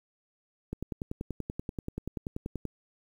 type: click train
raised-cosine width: 3 ms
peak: -21 dBFS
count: 21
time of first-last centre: 0.73-2.653 s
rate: 10.4 Hz
effects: 9-bit